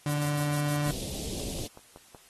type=tone; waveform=35% pulse; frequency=146.83 Hz; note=D3; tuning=in tune; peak=-25 dBFS; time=0.06-0.91 s; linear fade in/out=2 ms
type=noise with tremolo; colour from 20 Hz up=blue; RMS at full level=-37 dBFS; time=0.06-0.94 s; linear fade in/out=50 ms; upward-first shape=square; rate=6.4 Hz; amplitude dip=65%
type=band-stop noise; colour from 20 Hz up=pink; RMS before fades=-36 dBFS; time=0.87-1.67 s; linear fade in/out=5 ms; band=630 to 3100 Hz; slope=24 dB/octave
type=click train; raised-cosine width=1 ms; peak=-33 dBFS; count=5; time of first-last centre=1.4-2.148 s; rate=5.35 Hz
effects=white hiss -57 dBFS RMS until 2.29 s + AAC 32 kbps